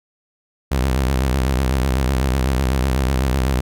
sawtooth tone with vibrato, 65.41 Hz, C2, in tune, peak -12 dBFS, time 0.71-3.61 s, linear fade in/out 10 ms, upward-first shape sine, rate 8 Hz, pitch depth 110 cents each way, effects none

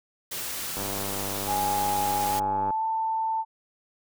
white noise, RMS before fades -33 dBFS, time 0.31-2.4 s, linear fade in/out 10 ms
click train, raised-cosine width 1 ms, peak -20 dBFS, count 192, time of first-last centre 0.77-2.705 s, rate 98.7 Hz
sine tone with pitch glide, 830 to 889.6 Hz, G#5 to A5, -1 to +19 cents, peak -24 dBFS, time 1.46-3.45 s, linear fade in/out 50 ms, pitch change +120 cents, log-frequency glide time 2.27-2.86 s
effects none

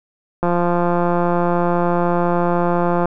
click train, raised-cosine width 1 ms, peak -5 dBFS, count 458, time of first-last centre 0.43-3.056 s, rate 174 Hz, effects none

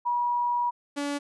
sine / sawtooth tone pair in turn, 965 / 286.4 Hz, B5 / D4, -40 / -43 cents, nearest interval octave + major sixth, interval 2103 cents, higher first, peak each -23 / -24 dBFS, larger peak first, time 0.05-0.71 / 0.96-1.19 s, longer first, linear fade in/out 20 ms, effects resampled to 24000 Hz

